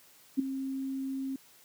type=tone with ADSR envelope; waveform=sine; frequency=268 Hz; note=C4; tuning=42 cents sharp; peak=-20 dBFS; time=0.37-1.36 s; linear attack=24 ms; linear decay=8 ms; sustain=-12 dB; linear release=4 ms; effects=white hiss -59 dBFS RMS until 1.64 s + high-pass 100 Hz 12 dB/octave